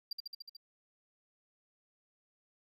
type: tone with echo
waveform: triangle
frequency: 4744 Hz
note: D8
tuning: 17 cents sharp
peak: -34 dBFS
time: 0.11-0.13 s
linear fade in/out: 5 ms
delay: 73 ms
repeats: 6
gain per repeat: -2 dB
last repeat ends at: 0.568 s
effects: none